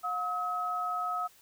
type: tone pair together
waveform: sine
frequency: 718 / 1279.3 Hz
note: F5 / D#6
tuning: +48 / +48 cents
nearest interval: minor seventh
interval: 1000 cents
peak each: -35 / -31 dBFS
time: 0.03-1.28 s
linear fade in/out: 20 ms
effects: white hiss -60 dBFS RMS until 1.41 s